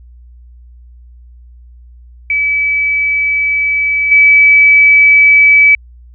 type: tone with level steps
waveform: sine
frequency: 2294 Hz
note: D7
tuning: 41 cents flat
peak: -10 / -3 dBFS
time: 2.3-5.75 s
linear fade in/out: 2 ms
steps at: 4.11 s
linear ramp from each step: 10 ms
effects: added 60 Hz sine -35 dBFS peak until 6.14 s